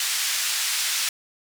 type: band-pass noise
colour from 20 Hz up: white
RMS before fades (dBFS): -25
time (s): 0-1.09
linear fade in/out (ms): 2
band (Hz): 1700 to 7800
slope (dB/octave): 12
effects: none